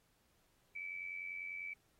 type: tone with amplitude modulation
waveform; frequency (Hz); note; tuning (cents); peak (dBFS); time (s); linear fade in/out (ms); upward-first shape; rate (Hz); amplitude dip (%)
sine; 2300; D7; -37; -39; 0.75-1.74; 10; sine; 90.1; 60
effects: pink hiss -75 dBFS RMS until 1.99 s + AAC 48 kbps